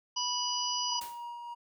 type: harmonic tone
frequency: 982 Hz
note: B5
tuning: 10 cents flat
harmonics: 1 / 3 / 5 / 6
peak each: -35 / -36 / -34 / -37 dBFS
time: 0.16-1 s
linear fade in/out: 10 ms
type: tone with tremolo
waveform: triangle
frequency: 951 Hz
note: A#5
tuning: 34 cents sharp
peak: -36 dBFS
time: 0.89-1.55 s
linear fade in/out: 20 ms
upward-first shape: sine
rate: 3.4 Hz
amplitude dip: 30%
type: noise with exponential decay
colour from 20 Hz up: white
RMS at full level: -40 dBFS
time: 1.01-1.3 s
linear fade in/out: 5 ms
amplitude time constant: 61 ms
effects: none